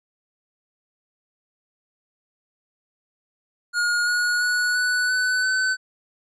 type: tone with pitch steps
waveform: square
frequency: 1433 / 1449.7 / 1466.5 / 1483.5 / 1500.8 / 1518.2 Hz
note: F6 / F#6 / F#6 / F#6 / F#6 / F#6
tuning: +44 / -36 / -16 / +4 / +24 / +44 cents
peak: -20 dBFS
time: 3.73-5.77 s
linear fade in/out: 50 ms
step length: 340 ms
effects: resampled to 22050 Hz